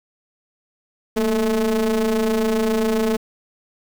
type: ring-modulated tone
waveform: square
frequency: 107.1 Hz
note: A2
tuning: 46 cents flat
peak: -15 dBFS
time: 1.16-3.17 s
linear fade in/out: 10 ms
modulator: 335 Hz
effects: 7-bit